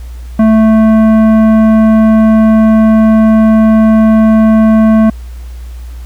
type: tone with tanh clipping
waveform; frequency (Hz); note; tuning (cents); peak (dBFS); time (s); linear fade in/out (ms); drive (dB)
sine; 220; A3; 0; -5; 0.39-5.1; 5; 13
effects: added 60 Hz sine -22 dBFS peak until 6.05 s + pink hiss -42 dBFS RMS until 6.05 s